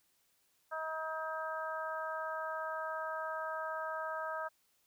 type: harmonic tone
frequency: 317.3 Hz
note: D#4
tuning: 34 cents sharp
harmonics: 2 / 3 / 4 / 5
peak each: -41 / -43 / -41 / -43 dBFS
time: 0.71-4.49 s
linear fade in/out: 20 ms
effects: white hiss -74 dBFS RMS until 4.86 s